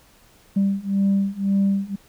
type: beating tone pair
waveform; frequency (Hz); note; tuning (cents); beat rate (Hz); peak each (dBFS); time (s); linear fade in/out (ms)
sine; 196 / 197.9; G3 / G3; 0 / +17; 1.9; -20 / -19; 0.56-1.96; 10
effects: tanh soft clip ceiling -13 dBFS + pink hiss -54 dBFS RMS until 2.08 s